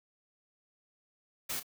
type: noise with echo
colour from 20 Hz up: white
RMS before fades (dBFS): -36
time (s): 1.49-1.6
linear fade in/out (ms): 10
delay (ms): 31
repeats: 1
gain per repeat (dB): -11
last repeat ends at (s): 1.631
effects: none